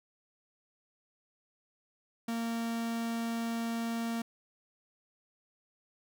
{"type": "tone", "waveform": "45% pulse", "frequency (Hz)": 230.5, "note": "A#3", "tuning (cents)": -19, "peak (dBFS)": -32, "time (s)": [2.28, 4.22], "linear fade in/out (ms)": 5, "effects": []}